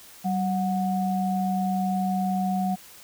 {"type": "tone pair together", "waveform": "sine", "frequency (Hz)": [190.7, 732.6], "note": ["G3", "F#5"], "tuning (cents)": [-47, -17], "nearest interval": "octave + major seventh", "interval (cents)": 2330, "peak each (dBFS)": [-24, -27], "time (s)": [0.24, 2.76], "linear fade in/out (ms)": 20, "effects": ["white hiss -48 dBFS RMS until 3.03 s"]}